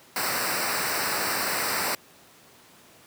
pink noise with comb filter, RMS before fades -27 dBFS, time 0.16-1.95 s, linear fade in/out 2 ms, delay 0.3 ms, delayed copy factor -0.75, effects pink hiss -53 dBFS RMS until 3.06 s + high-pass 150 Hz 12 dB/octave

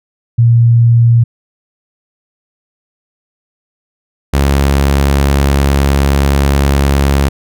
sine / sawtooth tone pair in turn, 117.3 / 69.6 Hz, A#2 / C#2, +11 / +8 cents, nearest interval major sixth, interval 903 cents, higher first, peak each -4 dBFS, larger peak neither, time 0.38-1.24 / 4.33-7.29 s, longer second, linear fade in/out 10 ms, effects none

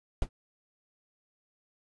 brown noise with exponential decay, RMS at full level -24 dBFS, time 0.22-0.29 s, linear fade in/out 1 ms, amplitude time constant 15 ms, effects resampled to 24000 Hz

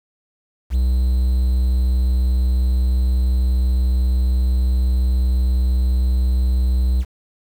triangle tone with quantisation, 62.9 Hz, B1, 32 cents sharp, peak -12 dBFS, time 0.7-7.05 s, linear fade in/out 50 ms, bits 7, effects none

